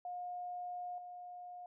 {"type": "tone with level steps", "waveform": "sine", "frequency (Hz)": 715, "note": "F5", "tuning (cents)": 41, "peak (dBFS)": [-40, -46], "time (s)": [0.05, 1.66], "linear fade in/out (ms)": 2, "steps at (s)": 0.98, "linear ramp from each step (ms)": 2, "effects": []}